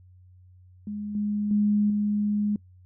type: tone with level steps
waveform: sine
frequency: 207.7 Hz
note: G#3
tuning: in tune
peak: -30 / -24 / -19 / -22 dBFS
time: 0.87-2.56 s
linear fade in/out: 2 ms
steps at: 1.15 / 1.51 / 1.9 s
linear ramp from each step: 2 ms
effects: noise-tail reverb RT60 0.1 s tail -23 dB re dry + added 91 Hz sine -50 dBFS peak until 2.85 s